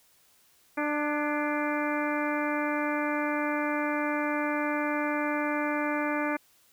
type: harmonic tone with a mistuned harmonic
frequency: 296.7 Hz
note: D4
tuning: 18 cents sharp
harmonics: 1 / 2 / 3 / 4 / 5 / 6 / 7 / 8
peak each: -30 / -33 / -35 / -36 / -37 / -38 / -38 / -39 dBFS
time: 0.77-6.37 s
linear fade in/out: 10 ms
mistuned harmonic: 6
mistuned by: -58 cents
effects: white hiss -63 dBFS RMS until 6.72 s